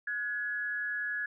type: tone pair together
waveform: sine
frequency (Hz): 1457 / 1687.6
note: F#6 / G#6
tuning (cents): -27 / +27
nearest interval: minor third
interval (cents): 254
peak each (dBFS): -39 / -32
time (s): 0.07-1.26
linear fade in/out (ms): 5
effects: none